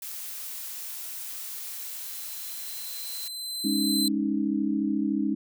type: noise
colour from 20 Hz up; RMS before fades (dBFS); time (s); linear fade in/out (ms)
blue; -37; 0.02-3.28; 2
type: tone with exponential growth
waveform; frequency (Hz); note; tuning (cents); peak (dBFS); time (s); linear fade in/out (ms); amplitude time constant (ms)
sawtooth; 4061; B7; +48; -21; 1.22-4.08; 1; 620
type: chord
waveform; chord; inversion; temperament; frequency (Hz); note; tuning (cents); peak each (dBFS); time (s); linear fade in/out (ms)
sine; Ab suspended fourth; none; equal; 207.7 / 277.2 / 311.1; Ab3 / Db4 / Eb4; 0 / 0 / 0; -28; 3.64-5.35; 10
effects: none